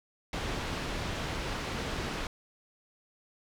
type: low-pass noise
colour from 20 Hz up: pink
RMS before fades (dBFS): -35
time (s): 0.33-2.27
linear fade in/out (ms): 2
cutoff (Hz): 4500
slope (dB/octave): 12
effects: none